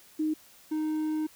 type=tone pair in turn; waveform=sine / triangle; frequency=310 / 310 Hz; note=D#4 / D#4; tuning=-6 / -6 cents; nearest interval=unison; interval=0 cents; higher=neither; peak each=-25 dBFS; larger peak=neither; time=0.19-0.34 / 0.71-1.27 s; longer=second; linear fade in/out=10 ms; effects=white hiss -56 dBFS RMS until 1.35 s